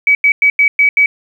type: tone bursts at uneven times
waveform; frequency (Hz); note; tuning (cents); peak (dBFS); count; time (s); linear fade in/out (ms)
sine; 2277; C#7; +46; -6; 6; 0.07-0.15 / 0.24-0.32 / 0.42-0.5 / 0.59-0.68 / 0.79-0.89 / 0.97-1.06; 2
effects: 7-bit